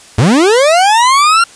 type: linear sweep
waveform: 40% pulse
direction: up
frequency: 91.4 to 1396.9 Hz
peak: -5 dBFS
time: 0.18-1.44 s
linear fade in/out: 5 ms
effects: white hiss -38 dBFS RMS until 1.55 s + resampled to 22050 Hz